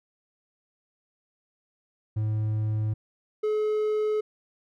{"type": "tone pair in turn", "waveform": "triangle", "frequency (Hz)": [107.9, 427.1], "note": ["A2", "G#4"], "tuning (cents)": [-33, 48], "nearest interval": "2 octaves", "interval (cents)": 2381, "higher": "second", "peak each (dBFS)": [-22, -21], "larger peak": "second", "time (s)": [[2.16, 2.94], [3.43, 4.21]], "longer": "neither", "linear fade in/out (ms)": 10, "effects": []}